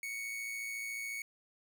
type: tone with amplitude modulation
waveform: 45% pulse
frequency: 2223 Hz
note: C#7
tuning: 4 cents sharp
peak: -36 dBFS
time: 0.03-1.22 s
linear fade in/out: 2 ms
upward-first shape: sine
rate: 114 Hz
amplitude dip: 40%
effects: none